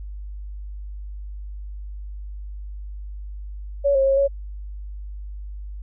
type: tone with pitch steps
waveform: sine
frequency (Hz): 563 / 539 / 543 / 556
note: C#5 / C#5 / C#5 / C#5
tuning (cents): +27 / -49 / -36 / +5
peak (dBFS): -15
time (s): 3.84-4.28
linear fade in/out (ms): 20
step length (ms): 110
effects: added 50 Hz sine -31 dBFS peak until 5.82 s